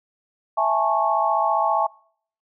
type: chord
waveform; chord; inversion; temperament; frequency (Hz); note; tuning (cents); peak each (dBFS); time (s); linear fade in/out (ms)
sine; A major seventh; second; just; 660 / 825 / 880 / 1100; E5 / G#5 / A5 / C#6; +2 / -12 / 0 / -14; -23; 0.57-1.87; 10
effects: noise-tail reverb RT60 0.6 s tail -26 dB re dry